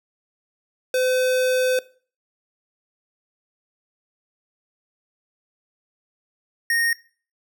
square tone pair in turn, 510 / 1854.5 Hz, C5 / A#6, -44 / -9 cents, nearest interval octave + minor seventh, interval 2235 cents, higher second, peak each -19 dBFS, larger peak neither, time 0.94-1.79 / 6.7-6.93 s, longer first, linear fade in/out 2 ms, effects noise-tail reverb RT60 0.4 s tail -19 dB re dry

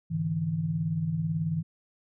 sine tone cluster, 102.8 / 143.8 / 162 Hz, G#2 / D3 / E3, -17 / -36 / -30 cents, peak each -36 / -35 / -27 dBFS, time 0.1-1.63 s, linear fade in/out 20 ms, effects none

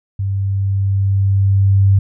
sine tone with level ramp, 98 Hz, G2, in tune, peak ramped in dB -16 to -7 dBFS, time 0.19-1.99 s, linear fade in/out 5 ms, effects none

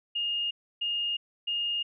sine tone bursts, 2839 Hz, F7, 28 cents sharp, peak -27 dBFS, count 3, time 0.15-1.83 s, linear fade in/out 10 ms, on 360 ms, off 300 ms, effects none

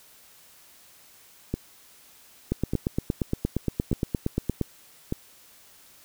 two click trains, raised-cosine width 3 ms, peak -11 / -13 dBFS, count 19 / 4, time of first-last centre 2.52-4.613 / 1.54-5.124 s, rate 8.6 / 0.837 Hz, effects white hiss -54 dBFS RMS until 6.04 s

